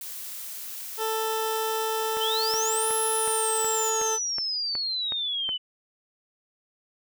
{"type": "noise", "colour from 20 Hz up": "blue", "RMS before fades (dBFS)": -37, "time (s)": [0.01, 3.9], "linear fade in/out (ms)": 2}
{"type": "tone", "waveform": "20% pulse", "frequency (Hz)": 442, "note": "A4", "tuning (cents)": 8, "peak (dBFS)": -21, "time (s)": [0.97, 4.19], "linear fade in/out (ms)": 50}
{"type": "click train", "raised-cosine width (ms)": 0.5, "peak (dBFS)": -21, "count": 10, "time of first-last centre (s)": [2.17, 5.491], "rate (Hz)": 2.71}
{"type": "exponential two-way sweep", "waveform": "sine", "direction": "up then down", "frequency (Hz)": [2960, 11130, 2960], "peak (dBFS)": -26, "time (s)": [2.2, 5.58], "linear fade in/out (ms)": 20, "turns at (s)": 2.94}
{"effects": []}